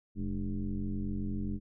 sine tone with frequency modulation, 115.4 Hz, A#2, 17 cents flat, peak -31 dBFS, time 0.15-1.6 s, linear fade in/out 50 ms, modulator 91.8 Hz, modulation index 1.8, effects none

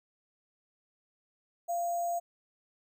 sine tone with sample-and-hold, 690 Hz, F5, 21 cents flat, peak -29 dBFS, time 1.68-2.2 s, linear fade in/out 20 ms, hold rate 7350 Hz, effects none

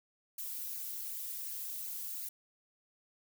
violet noise with flanger, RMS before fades -41 dBFS, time 0.38-2.29 s, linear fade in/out 5 ms, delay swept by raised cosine 0.43 to 5.13 ms, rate 2.7 Hz, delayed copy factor +0.6, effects none

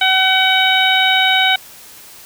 harmonic tone, 756 Hz, F#5, 37 cents sharp, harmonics 1 / 2 / 3 / 4 / 5, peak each -17 / -17 / -17 / -17 / -17 dBFS, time 0.01-1.56 s, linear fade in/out 5 ms, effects white hiss -39 dBFS RMS until 2.25 s

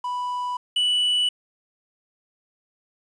triangle tone pair in turn, 987.8 / 2960 Hz, B5 / F#7, 0 / 0 cents, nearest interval octave + perfect fifth, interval 1900 cents, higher second, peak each -23 / -17 dBFS, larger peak second, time 0.04-0.57 / 0.76-1.29 s, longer neither, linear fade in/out 5 ms, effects resampled to 22050 Hz + 9-bit

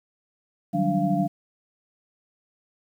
sine tone cluster, 152 / 183.8 / 196.4 / 292.4 / 690 Hz, D#3 / F#3 / G3 / D4 / F5, -40 / -11 / +4 / -7 / -21 cents, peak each -29 / -25 / -27 / -27 / -26 dBFS, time 0.73-1.28 s, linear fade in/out 20 ms, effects 9-bit

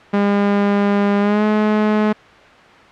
sawtooth tone with pitch glide, 202.3 to 212.8 Hz, G#3 to G#3, -45 to +42 cents, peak -9 dBFS, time 0.13-2.13 s, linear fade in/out 10 ms, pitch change +87 cents, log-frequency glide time 1.2-1.44 s, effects white hiss -42 dBFS RMS until 2.91 s + low-pass 2000 Hz 12 dB/octave

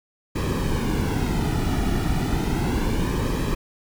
brown noise with flanger, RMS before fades -23 dBFS, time 0.35-3.55 s, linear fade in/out 10 ms, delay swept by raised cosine 1.4 to 1.91 ms, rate 0.32 Hz, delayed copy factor -0.65, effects none

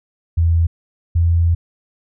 sine tone pair in turn, 83.4 / 84.47 Hz, E2 / E2, +21 / +43 cents, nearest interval unison, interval 22 cents, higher second, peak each -11 dBFS, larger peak neither, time 0.37-0.67 / 1.15-1.55 s, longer second, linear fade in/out 10 ms, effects none

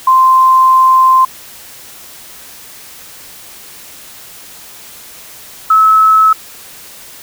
sine tone pair in turn, 1042 / 1296.3 Hz, C6 / E6, -7 / -29 cents, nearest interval major third, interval 378 cents, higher second, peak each -4 dBFS, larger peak neither, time 0.07-1.25 / 5.7-6.33 s, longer first, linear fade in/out 5 ms, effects white hiss -34 dBFS RMS until 7.22 s

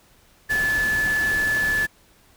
sine tone in noise, 1731 Hz, A6, 29 cents flat, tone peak -19 dBFS, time 0.49-1.87 s, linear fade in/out 20 ms, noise pink, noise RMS -32 dBFS, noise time 0.49-1.87 s, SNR +10 dB, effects pink hiss -56 dBFS RMS until 2.36 s

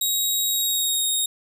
15% pulse tone with pitch glide, 3803 to 3731 Hz, A#7 to A#7, +34 to +1 cents, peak -14 dBFS, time 0.01-1.26 s, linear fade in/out 5 ms, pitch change -33 cents, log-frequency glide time 0.47-1.07 s, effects none

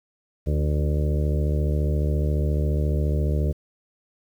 harmonic tone with a mistuned harmonic, 74.4 Hz, D2, 23 cents sharp, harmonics 1 / 2 / 3 / 4 / 5 / 6 / 7 / 8, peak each -21 / -26 / -35 / -36 / -35 / -35 / -38 / -37 dBFS, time 0.46-3.53 s, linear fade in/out 20 ms, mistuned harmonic 4, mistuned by +22 cents, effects 9-bit

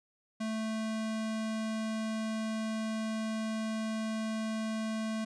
square tone, 220 Hz, A3, in tune, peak -33 dBFS, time 0.4-5.25 s, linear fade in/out 10 ms, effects resampled to 22050 Hz

